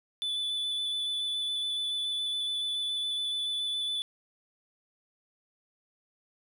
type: tone with vibrato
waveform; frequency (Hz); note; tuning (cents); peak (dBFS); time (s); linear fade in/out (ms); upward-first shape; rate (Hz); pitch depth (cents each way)
triangle; 3481; A7; -19; -28; 0.22-4.02; 0; square; 7.1; 9
effects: none